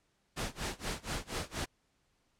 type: noise with tremolo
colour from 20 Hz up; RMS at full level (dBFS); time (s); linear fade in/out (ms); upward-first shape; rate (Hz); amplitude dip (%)
pink; -35; 0.36-1.66; 20; sine; 4.2; 95
effects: pink hiss -75 dBFS RMS until 2.39 s + low-pass 9000 Hz 12 dB/octave